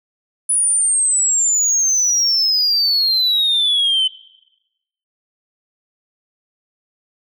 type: exponential sweep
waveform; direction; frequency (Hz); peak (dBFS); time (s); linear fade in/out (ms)
sine; down; 9956 to 3030; -11; 0.49-4.08; 10
effects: noise-tail reverb RT60 1.0 s tail -22 dB re dry + tanh soft clip ceiling -11 dBFS